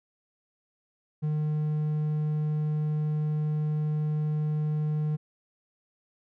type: tone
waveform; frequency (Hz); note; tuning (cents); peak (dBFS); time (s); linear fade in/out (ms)
triangle; 152.1; D#3; -39; -23; 1.22-5.17; 20
effects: none